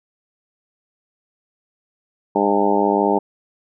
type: harmonic tone with a mistuned harmonic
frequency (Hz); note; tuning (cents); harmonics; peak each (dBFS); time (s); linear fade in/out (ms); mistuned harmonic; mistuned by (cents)
101.6; G#2; -38; 2 / 3 / 4 / 5 / 6 / 7 / 8 / 9; -23 / -22 / -20 / -25 / -24 / -26 / -22 / -22; 2.35-3.19; 10; 9; -31
effects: none